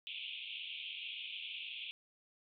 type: band-pass noise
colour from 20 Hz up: white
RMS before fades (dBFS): -45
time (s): 0.07-1.91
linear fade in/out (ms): 0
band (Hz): 2400 to 3500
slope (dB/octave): 96
effects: none